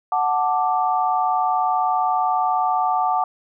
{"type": "chord", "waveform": "sine", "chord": "D major", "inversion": "first", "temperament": "equal", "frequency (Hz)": [740, 880, 1174.7], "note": ["F#5", "A5", "D6"], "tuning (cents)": [0, 0, 0], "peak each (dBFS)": [-20, -22, -23], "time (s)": [0.12, 3.24], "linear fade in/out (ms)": 2, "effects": []}